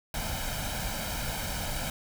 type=noise with comb filter; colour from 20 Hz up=pink; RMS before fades=-33 dBFS; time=0.14-1.9 s; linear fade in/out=2 ms; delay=1.3 ms; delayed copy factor=+0.7; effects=none